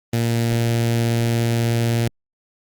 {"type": "tone with notch filter", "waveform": "sawtooth", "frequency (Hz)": 116.54, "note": "A#2", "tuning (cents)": 0, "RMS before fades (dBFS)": -19, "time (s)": [0.13, 2.08], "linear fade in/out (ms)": 5, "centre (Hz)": 1100, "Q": 1.2, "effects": ["Opus 24 kbps"]}